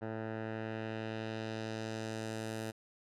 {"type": "tone with low-pass filter sweep", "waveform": "10% pulse", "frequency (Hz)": 110.8, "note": "A2", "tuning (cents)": 13, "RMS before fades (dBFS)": -40, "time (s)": [0.01, 2.72], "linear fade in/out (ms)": 20, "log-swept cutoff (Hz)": [1300, 12000], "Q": 1.1, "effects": []}